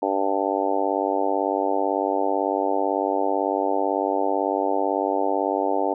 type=harmonic tone; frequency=98 Hz; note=G2; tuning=in tune; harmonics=3 / 4 / 5 / 6 / 7 / 8 / 9; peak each=-28 / -28 / -28 / -28 / -28 / -28 / -28 dBFS; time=0.02-5.94 s; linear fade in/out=5 ms; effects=none